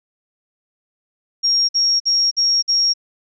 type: tone bursts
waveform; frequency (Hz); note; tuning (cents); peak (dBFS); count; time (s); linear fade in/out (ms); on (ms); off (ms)
sine; 5580; F8; -2; -13; 5; 1.43-2.938; 20; 260; 52
effects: none